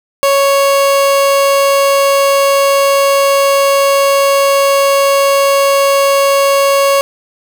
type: tone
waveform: 30% pulse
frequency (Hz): 554.4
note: C#5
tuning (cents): 0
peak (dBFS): -5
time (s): 0.23-7.01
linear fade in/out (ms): 0
effects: none